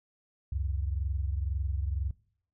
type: tone pair together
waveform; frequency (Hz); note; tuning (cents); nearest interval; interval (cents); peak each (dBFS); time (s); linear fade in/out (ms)
sine; 68.1 / 90.11; C#2 / F#2; -30 / -45; perfect fourth; 485; -30 / -34; 0.52-2.11; 5
effects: noise-tail reverb RT60 0.6 s tail -20 dB re dry